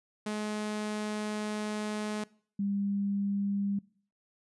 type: tone pair in turn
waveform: sawtooth / sine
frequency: 211.8 / 200.1 Hz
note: G#3 / G3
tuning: +34 / +36 cents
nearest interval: minor second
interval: 98 cents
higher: first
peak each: -28 / -28 dBFS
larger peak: neither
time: 0.26-2.24 / 2.59-3.79 s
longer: first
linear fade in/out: 5 ms
effects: noise-tail reverb RT60 0.5 s tail -22 dB re dry + resampled to 24000 Hz